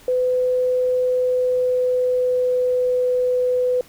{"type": "tone with pitch glide", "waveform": "sine", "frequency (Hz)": [504, 500.2], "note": ["B4", "B4"], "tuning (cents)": [35, 22], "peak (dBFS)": -16, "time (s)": [0.08, 3.81], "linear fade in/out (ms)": 2, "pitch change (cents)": -13, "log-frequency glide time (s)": [0.93, 3.05], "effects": ["pink hiss -48 dBFS RMS until 3.88 s"]}